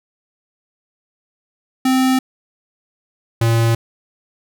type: tone pair in turn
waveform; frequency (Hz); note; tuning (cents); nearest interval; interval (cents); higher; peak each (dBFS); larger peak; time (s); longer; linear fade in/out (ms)
square; 260 / 114.98; C4 / A#2; -11 / -23; octave + major second; 1412; first; -13; neither; 1.85-2.19 / 3.41-3.75; neither; 5
effects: none